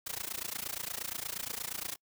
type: noise with amplitude modulation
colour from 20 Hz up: white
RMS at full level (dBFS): -35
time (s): 0.06-1.96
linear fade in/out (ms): 10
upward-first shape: sine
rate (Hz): 28.5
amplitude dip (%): 95
effects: noise-tail reverb RT60 0.1 s tail -26 dB re dry